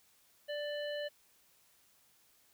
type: harmonic tone with a mistuned harmonic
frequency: 587.3 Hz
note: D5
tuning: in tune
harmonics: 1 / 3 / 5 / 7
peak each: -37 / -45 / -46 / -53 dBFS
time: 0.48-1.09 s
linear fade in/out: 20 ms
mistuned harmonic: 5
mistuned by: +27 cents
effects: white hiss -68 dBFS RMS until 2.53 s